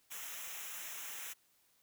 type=noise with comb filter; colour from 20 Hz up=white; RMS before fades=-45 dBFS; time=0.1-1.34 s; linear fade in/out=20 ms; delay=0.22 ms; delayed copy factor=-0.8; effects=white hiss -72 dBFS RMS until 1.82 s